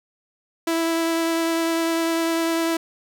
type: tone with vibrato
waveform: sawtooth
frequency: 330 Hz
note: E4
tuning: 2 cents sharp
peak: -16 dBFS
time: 0.67-2.77 s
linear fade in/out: 5 ms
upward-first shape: sine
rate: 10 Hz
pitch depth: 10 cents each way
effects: none